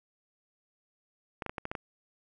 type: clicks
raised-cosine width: 0.5 ms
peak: -20 dBFS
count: 7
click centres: 1.422 / 1.463 / 1.495 / 1.582 / 1.654 / 1.715 / 1.752 s
effects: none